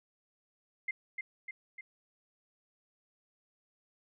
sine tone with echo, 2093 Hz, C7, in tune, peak -31 dBFS, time 0.88-0.91 s, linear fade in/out 5 ms, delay 300 ms, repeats 3, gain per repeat -4 dB, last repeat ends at 1.81 s, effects none

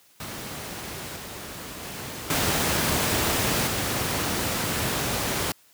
pink noise with level steps, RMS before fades -35 / -37 / -35 / -23 / -26 dBFS, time 0.2-5.52 s, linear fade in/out 2 ms, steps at 1.16 / 1.83 / 2.3 / 3.67 s, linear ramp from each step 2 ms, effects white hiss -58 dBFS RMS until 5.73 s + high-pass 80 Hz 12 dB/octave

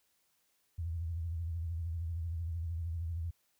sine tone with vibrato, 83.3 Hz, E2, 19 cents sharp, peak -34 dBFS, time 0.78-3.31 s, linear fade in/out 10 ms, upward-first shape sine, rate 13 Hz, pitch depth 86 cents each way, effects white hiss -75 dBFS RMS until 3.59 s

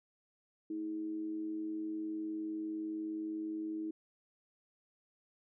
sine tone with amplitude modulation, 318.5 Hz, D#4, 41 cents sharp, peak -34 dBFS, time 0.7-3.91 s, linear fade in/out 5 ms, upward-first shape sine, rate 99.7 Hz, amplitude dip 45%, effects none

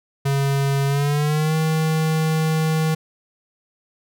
square tone with pitch glide, 138.59 to 158.28 Hz, C#3 to D#3, 0 to +30 cents, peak -18 dBFS, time 0.25-2.95 s, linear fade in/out 10 ms, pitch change +230 cents, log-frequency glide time 0.87-1.55 s, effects none

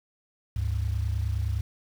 sine tone pair together, 71.7 / 101.4 Hz, D2 / G#2, -41 / -41 cents, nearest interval tritone, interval 600 cents, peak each -27 dBFS, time 0.56-1.61 s, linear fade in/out 5 ms, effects tanh soft clip ceiling -18 dBFS + 8-bit

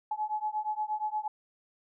sine beating tone pair, 849 / 857.5 Hz, G#5 / A5, +38 / -45 cents, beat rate 8.5 Hz, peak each -33 / -33 dBFS, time 0.11-1.28 s, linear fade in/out 5 ms, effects none

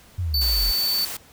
sine exponential sweep, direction down, 95 to 41.2 Hz, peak -22 dBFS, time 0.18-0.72 s, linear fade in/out 10 ms
square tone, 4519 Hz, C#8, 33 cents sharp, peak -21 dBFS, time 0.34-1.05 s, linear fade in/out 2 ms
white noise, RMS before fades -32 dBFS, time 0.41-1.17 s, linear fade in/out 5 ms
effects pink hiss -51 dBFS RMS until 1.32 s

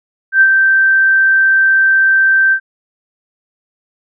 sine tone with ADSR envelope, 1561 Hz, G6, 8 cents flat, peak -3 dBFS, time 0.32-2.6 s, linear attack 89 ms, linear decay 59 ms, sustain -4 dB, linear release 77 ms, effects none

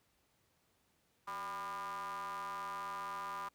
square ring-modulated tone, 103.83 Hz, G#2, in tune, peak -38 dBFS, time 1.27-3.49 s, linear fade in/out 10 ms, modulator 1100 Hz, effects pink hiss -75 dBFS RMS until 3.54 s + high-pass 60 Hz 12 dB/octave

